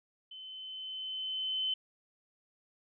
sine tone with level ramp, 3054 Hz, G7, 46 cents flat, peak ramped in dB -45 to -29 dBFS, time 0.31-1.74 s, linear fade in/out 5 ms, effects none

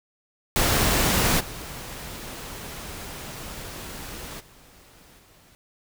pink noise with level steps, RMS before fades -21 / -37 / -52 / -55 dBFS, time 0.56-5.55 s, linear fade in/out 0 ms, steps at 1.39 / 4.39 / 5.18 s, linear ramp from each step 20 ms, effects none

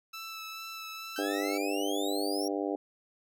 15% pulse tone with vibrato, 1318.5 Hz, E6, in tune, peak -33 dBFS, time 0.13-1.58 s, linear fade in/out 10 ms, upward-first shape sine, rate 2.3 Hz, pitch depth 14 cents each way
sawtooth exponential sweep, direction up, 1522 to 5680 Hz, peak -34 dBFS, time 1.16-2.48 s, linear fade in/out 2 ms
harmonic tone, 99.4 Hz, G2, 25 cents sharp, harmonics 3 / 4 / 5 / 6 / 7 / 8, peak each -33 / -35 / -37 / -39 / -40 / -41 dBFS, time 1.18-2.76 s, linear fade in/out 5 ms
effects none

